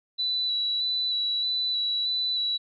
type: tone with vibrato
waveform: sine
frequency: 3953 Hz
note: B7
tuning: 1 cent sharp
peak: -24 dBFS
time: 0.18-2.58 s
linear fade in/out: 20 ms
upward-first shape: square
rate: 1.6 Hz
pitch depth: 14 cents each way
effects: none